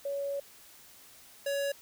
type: tone pair in turn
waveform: sine / square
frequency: 561 / 561 Hz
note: C#5 / C#5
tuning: +21 / +21 cents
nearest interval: unison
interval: 0 cents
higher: neither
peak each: -31 / -30 dBFS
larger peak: second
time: 0.05-0.4 / 1.46-1.72 s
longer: first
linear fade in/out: 5 ms
effects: white hiss -55 dBFS RMS until 1.81 s